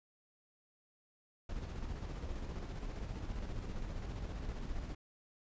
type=noise with tremolo; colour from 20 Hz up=brown; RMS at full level=-40 dBFS; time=1.49-4.95 s; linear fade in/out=5 ms; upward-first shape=square; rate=15 Hz; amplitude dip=35%; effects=resampled to 16000 Hz